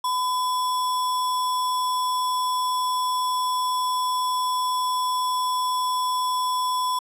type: tone with sample-and-hold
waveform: sine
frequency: 1006 Hz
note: B5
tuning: 32 cents sharp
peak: -21 dBFS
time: 0.04-6.99 s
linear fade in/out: 5 ms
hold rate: 4410 Hz
effects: low-pass 12000 Hz 12 dB/octave